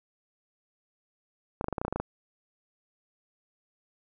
clicks, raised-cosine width 1 ms, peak -16 dBFS, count 11, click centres 1.611 / 1.643 / 1.684 / 1.727 / 1.782 / 1.815 / 1.85 / 1.881 / 1.926 / 1.96 / 2 s, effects none

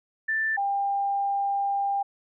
sine tone pair in turn, 1770 / 797.6 Hz, A6 / G5, +10 / +30 cents, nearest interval octave + major second, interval 1380 cents, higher first, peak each -23 dBFS, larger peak neither, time 0.28-0.57 / 0.57-2.03 s, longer second, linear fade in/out 10 ms, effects none

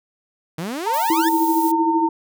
sawtooth exponential sweep, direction up, 151.5 to 1851 Hz, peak -21 dBFS, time 0.58-1.29 s, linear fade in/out 5 ms
sine tone, 910 Hz, A#5, 42 cents flat, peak -18 dBFS, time 0.86-2.09 s, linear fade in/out 10 ms
violet noise, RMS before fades -30 dBFS, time 0.93-1.72 s, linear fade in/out 10 ms
sine tone with tremolo, 327 Hz, E4, 14 cents flat, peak -15 dBFS, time 1.1-2.09 s, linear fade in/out 2 ms, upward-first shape sine, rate 13 Hz, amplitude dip 65%
effects none

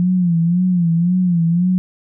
sine tone with vibrato, 174.61 Hz, F3, in tune, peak -12 dBFS, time 0-1.78 s, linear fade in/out 0 ms, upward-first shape sine, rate 1.9 Hz, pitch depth 93 cents each way, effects none

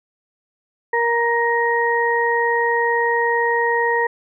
harmonic tone, 468.9 Hz, A#4, 10 cents sharp, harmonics 1 / 2 / 4, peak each -20 / -20 / -20 dBFS, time 0.93-4.07 s, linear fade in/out 5 ms, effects none

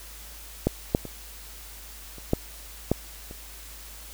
clicks, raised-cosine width 2 ms, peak -7 / -6 / -22 / -30 / -7 / -7 / -27 dBFS, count 7, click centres 0.67 / 0.949 / 1.053 / 2.183 / 2.334 / 2.916 / 3.311 s, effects added 52 Hz sine -45 dBFS peak until 4.13 s + white hiss -45 dBFS RMS until 4.13 s

